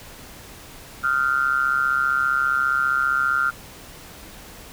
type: tone with amplitude modulation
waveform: sine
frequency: 1388 Hz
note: F6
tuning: 11 cents flat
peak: -14 dBFS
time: 1.03-3.51 s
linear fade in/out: 20 ms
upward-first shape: sine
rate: 135 Hz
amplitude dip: 85%
effects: pink hiss -42 dBFS RMS until 4.72 s